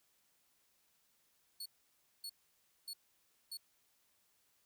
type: tone bursts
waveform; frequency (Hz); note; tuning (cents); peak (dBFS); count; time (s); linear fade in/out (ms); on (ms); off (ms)
sawtooth; 4400; C#8; -14; -40; 4; 1.6-3.572; 5; 58; 580
effects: white hiss -75 dBFS RMS until 4.65 s